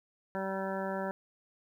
harmonic tone, 192.5 Hz, G3, 31 cents flat, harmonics 1 / 2 / 3 / 4 / 5 / 7 / 8 / 9, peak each -38 / -40 / -37 / -42 / -41 / -45 / -46 / -46 dBFS, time 0.35-1.11 s, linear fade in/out 0 ms, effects 11-bit

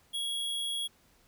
square tone, 3322 Hz, G#7, in tune, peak -32 dBFS, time 0.13-0.88 s, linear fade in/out 20 ms, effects pink hiss -65 dBFS RMS until 1.27 s

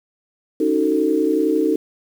sine chord, D# half-diminished seventh, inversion third, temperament just, 280 / 311.1 / 373.4 / 448 Hz, C#4 / D#4 / F#4 / A4, +18 / 0 / +16 / +31 cents, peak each -24 / -18 / -23 / -20 dBFS, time 0.6-1.76 s, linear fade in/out 5 ms, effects 7-bit

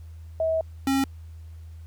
sine / square tone pair in turn, 644 / 270.8 Hz, E5 / C#4, -41 / -40 cents, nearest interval octave + minor third, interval 1499 cents, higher first, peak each -21 dBFS, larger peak neither, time 0.4-0.61 / 0.87-1.04 s, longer first, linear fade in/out 2 ms, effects added 81 Hz sine -39 dBFS peak until 1.86 s + pink hiss -63 dBFS RMS until 1.86 s

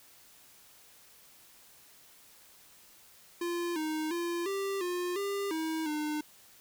square tone with pitch steps, 345.9 / 311.2 / 343.9 / 393 / 355.6 / 399.5 / 319.4 / 302.3 Hz, F4 / D#4 / F4 / G4 / F4 / G4 / D#4 / D#4, -17 / 0 / -27 / +4 / +31 / +33 / +45 / -50 cents, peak -32 dBFS, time 3.41-6.21 s, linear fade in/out 5 ms, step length 350 ms, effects white hiss -58 dBFS RMS until 6.6 s

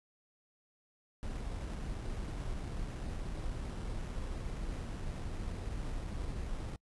brown noise with sample-and-hold, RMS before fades -39 dBFS, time 1.23-6.76 s, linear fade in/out 0 ms, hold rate 4410 Hz, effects noise-tail reverb RT60 0.1 s tail -26 dB re dry + resampled to 24000 Hz

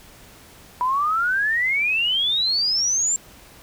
sine exponential sweep, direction up, 976 to 7459 Hz, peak -18 dBFS, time 0.81-3.16 s, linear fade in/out 0 ms, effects pink hiss -47 dBFS RMS until 3.62 s

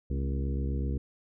harmonic tone with a mistuned harmonic, 67.9 Hz, C#2, 35 cents flat, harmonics 1 / 2 / 3 / 4 / 5 / 6 / 7, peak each -29 / -35 / -39 / -41 / -43 / -45 / -46 dBFS, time 0.1-0.98 s, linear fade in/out 5 ms, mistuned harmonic 3, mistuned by +72 cents, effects none

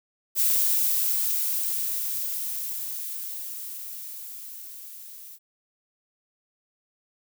violet noise with level ramp, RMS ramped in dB -21 to -44 dBFS, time 0.35-5.39 s, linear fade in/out 50 ms, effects none

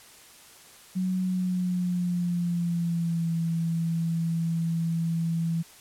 sine tone with pitch glide, 185 to 165.77 Hz, F#3 to E3, 0 to +10 cents, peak -24 dBFS, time 0.95-5.63 s, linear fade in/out 20 ms, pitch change -190 cents, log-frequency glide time 1.22-3.32 s, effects white hiss -51 dBFS RMS until 5.8 s + low-pass 12000 Hz 12 dB/octave

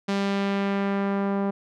sawtooth tone with low-pass filter sweep, 198.3 Hz, G3, 20 cents sharp, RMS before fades -25 dBFS, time 0.08-1.51 s, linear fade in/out 10 ms, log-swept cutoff 5100 to 990 Hz, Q 0.96, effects none

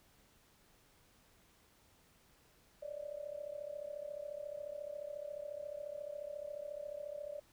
sine tone with amplitude modulation, 587.3 Hz, D5, in tune, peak -38 dBFS, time 2.82-7.4 s, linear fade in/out 10 ms, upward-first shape sine, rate 34.2 Hz, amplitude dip 85%, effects pink hiss -68 dBFS RMS until 7.52 s

